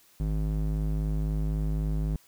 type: tone with band-pass filter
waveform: square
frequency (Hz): 51.91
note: G#1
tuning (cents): 0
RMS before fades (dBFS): -28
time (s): 0.2-2.16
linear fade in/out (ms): 0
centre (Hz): 120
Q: 1.2
effects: white hiss -60 dBFS RMS until 2.27 s